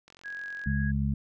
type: click train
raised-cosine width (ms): 0.2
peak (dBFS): -34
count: 26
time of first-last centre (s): 0.08-0.638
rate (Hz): 44.8
type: tone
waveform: sine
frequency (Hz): 1655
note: G#6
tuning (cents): -6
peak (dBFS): -35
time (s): 0.24-0.92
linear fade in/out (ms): 20
type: harmonic tone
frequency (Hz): 69.3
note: C#2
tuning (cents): 0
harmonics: 1 / 2 / 3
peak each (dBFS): -29 / -29 / -30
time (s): 0.66-1.14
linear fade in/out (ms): 5
effects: none